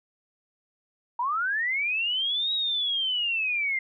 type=linear two-way sweep; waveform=sine; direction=up then down; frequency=923 to 3839 to 2075 Hz; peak=-24 dBFS; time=1.19-3.79 s; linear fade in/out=5 ms; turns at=2.53 s; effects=none